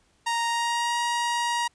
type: tone with pitch glide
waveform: sawtooth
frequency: 932.3 to 948.6 Hz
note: A#5 to A#5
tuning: 0 to +30 cents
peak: -20 dBFS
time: 0.26-1.68 s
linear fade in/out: 10 ms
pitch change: +30 cents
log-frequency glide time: 0.46-0.97 s
effects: pink hiss -65 dBFS RMS until 1.74 s + resampled to 22050 Hz

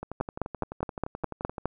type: two click trains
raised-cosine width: 1 ms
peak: -21 / -13 dBFS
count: 19 / 8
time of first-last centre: 0.03-1.582 / 0.21-1.656 s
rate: 11.6 / 4.84 Hz
effects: none

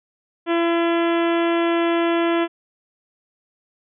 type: harmonic tone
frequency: 337.6 Hz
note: E4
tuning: 41 cents sharp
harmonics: 1 / 2 / 3 / 4 / 5 / 6 / 7 / 8 / 9 / 10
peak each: -18 / -24 / -28 / -30 / -32 / -34 / -35 / -36 / -37 / -38 dBFS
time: 0.46-2.48 s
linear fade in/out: 50 ms
effects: none

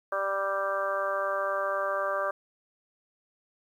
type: harmonic tone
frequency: 196 Hz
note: G3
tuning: in tune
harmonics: 2 / 3 / 4 / 5 / 6 / 7 / 8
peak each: -41 / -30 / -42 / -39 / -31 / -40 / -35 dBFS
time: 0.12-2.31 s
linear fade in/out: 5 ms
effects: 10-bit

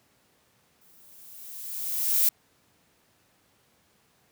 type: noise with exponential growth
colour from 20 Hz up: violet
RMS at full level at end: -20 dBFS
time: 0.81-2.29 s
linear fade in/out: 5 ms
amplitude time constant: 320 ms
effects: pink hiss -65 dBFS RMS until 4.31 s + high-pass 100 Hz 12 dB/octave

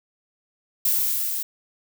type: noise with level ramp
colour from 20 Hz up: violet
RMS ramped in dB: -20 to -28 dBFS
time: 0.85-1.43 s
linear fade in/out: 5 ms
effects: none

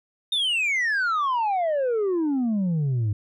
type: exponential sweep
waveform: sine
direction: down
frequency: 3700 to 99.7 Hz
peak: -18 dBFS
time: 0.32-3.13 s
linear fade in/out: 5 ms
effects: tanh soft clip ceiling -20 dBFS

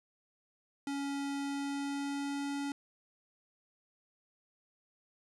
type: tone with pitch glide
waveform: square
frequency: 280 to 282.1 Hz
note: C#4 to C#4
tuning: +18 to +30 cents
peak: -35 dBFS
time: 0.87-2.72 s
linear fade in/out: 2 ms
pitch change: +12 cents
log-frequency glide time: 1.37-2.5 s
effects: resampled to 24000 Hz + 11-bit

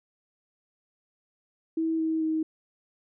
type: tone with pitch steps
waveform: sine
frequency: 323.8 / 320.1 / 316.4 Hz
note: E4 / D#4 / D#4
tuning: -31 / +49 / +29 cents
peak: -24 dBFS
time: 1.77-2.43 s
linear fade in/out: 5 ms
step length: 220 ms
effects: none

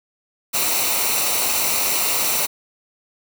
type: noise with comb filter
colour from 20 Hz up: white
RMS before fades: -20 dBFS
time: 0.53-2.47 s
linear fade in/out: 20 ms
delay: 0.6 ms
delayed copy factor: -0.6
effects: none

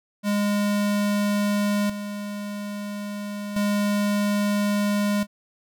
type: tone with tremolo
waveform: square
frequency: 205.2 Hz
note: G#3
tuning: 21 cents flat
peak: -21 dBFS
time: 0.23-5.27 s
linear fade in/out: 50 ms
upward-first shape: square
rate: 0.3 Hz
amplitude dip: 65%
effects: none

